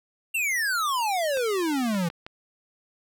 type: exponential sweep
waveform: square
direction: down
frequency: 2794 to 162.8 Hz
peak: -24 dBFS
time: 0.34-2.09 s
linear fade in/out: 10 ms
type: clicks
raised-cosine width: 0.3 ms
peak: -22 dBFS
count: 4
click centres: 1.372 / 1.947 / 2.101 / 2.265 s
effects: none